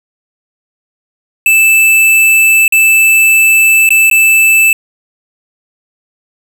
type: tone with dropouts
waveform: square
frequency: 2637 Hz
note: E7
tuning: in tune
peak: -5 dBFS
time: 1.46-4.73 s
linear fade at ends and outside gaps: 2 ms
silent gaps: 2.68-2.723 / 3.891-3.905 / 4.1-4.112 s
effects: none